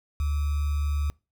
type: tone with sample-and-hold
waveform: sine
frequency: 73 Hz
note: D2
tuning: 10 cents flat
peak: -23 dBFS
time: 0.2-1.1 s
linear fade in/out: 0 ms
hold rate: 1225 Hz
effects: noise-tail reverb RT60 0.3 s tail -25 dB re dry